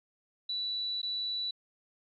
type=tone with dropouts; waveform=sine; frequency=3951 Hz; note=B7; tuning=in tune; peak=-31 dBFS; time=0.49-1.51 s; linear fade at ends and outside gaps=5 ms; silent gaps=1.017-1.029 s; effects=MP3 64 kbps